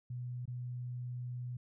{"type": "tone with dropouts", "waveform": "sine", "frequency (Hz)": 123.47, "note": "B2", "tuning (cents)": 0, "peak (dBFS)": -38, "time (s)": [0.1, 1.57], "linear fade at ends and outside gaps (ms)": 5, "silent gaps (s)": [0.456, 0.477], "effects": []}